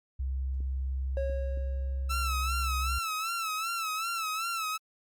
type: tone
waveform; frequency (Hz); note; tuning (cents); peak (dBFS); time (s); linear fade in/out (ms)
sine; 66; C2; +16; -29; 0.19-2.99; 10
type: clicks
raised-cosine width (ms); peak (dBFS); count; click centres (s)
3; -36; 3; 0.605 / 1.298 / 1.574
type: tone with exponential decay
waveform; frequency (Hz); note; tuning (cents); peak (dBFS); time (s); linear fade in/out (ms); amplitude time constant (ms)
triangle; 547; C#5; -23; -28; 1.17-2.6; 1; 310
type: tone with vibrato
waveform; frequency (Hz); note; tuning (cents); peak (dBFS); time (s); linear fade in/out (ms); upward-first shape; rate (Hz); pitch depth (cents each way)
sawtooth; 1318.5; E6; 0; -27; 2.09-4.78; 20; sine; 2.6; 78
effects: Opus 48 kbps